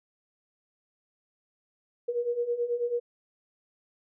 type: beating tone pair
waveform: sine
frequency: 472.4 / 481.6 Hz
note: A#4 / B4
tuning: +23 / -44 cents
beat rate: 9.2 Hz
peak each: -32 / -28 dBFS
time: 2.08-3 s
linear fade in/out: 10 ms
effects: none